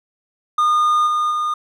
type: tone with level steps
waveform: triangle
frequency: 1220 Hz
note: D#6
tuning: 34 cents flat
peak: -11 / -14 / -16 dBFS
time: 0.58-1.54 s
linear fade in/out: 5 ms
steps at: 1.06 / 1.3 s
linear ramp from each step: 20 ms
effects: none